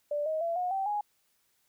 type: tone with pitch steps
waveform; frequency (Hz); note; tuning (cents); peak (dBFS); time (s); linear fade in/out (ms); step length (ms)
sine; 587 / 629.1 / 674.3 / 722.7 / 774.6 / 830.1; D5 / D#5 / E5 / F#5 / G5 / G#5; -1 / +19 / +39 / -41 / -21 / -1; -28; 0.11-1.01; 5; 150
effects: white hiss -72 dBFS RMS until 1.68 s